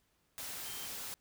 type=tone in noise; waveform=sine; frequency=3136 Hz; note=G7; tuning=in tune; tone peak=-50 dBFS; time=0.66-0.86 s; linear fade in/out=0 ms; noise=white; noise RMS=-43 dBFS; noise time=0.38-1.14 s; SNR=-10 dB; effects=pink hiss -75 dBFS RMS until 1.2 s